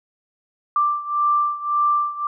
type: beating tone pair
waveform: sine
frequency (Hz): 1178 / 1179.8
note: D6 / D6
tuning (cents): +5 / +8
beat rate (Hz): 1.8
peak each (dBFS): -19 / -22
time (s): 0.76-2.27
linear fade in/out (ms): 2
effects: none